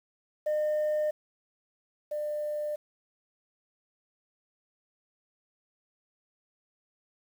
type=tone pair in turn; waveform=sine; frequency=607 / 598 Hz; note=D#5 / D5; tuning=-43 / +31 cents; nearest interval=unison; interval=26 cents; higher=first; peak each=-23 / -29 dBFS; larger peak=first; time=0.46-1.11 / 2.11-2.76 s; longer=neither; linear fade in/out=10 ms; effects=tanh soft clip ceiling -24 dBFS + 9-bit